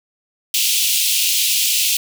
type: high-pass noise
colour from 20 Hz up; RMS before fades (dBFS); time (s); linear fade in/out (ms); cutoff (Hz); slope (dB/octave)
pink; -17; 0.54-1.97; 2; 2600; 48
effects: none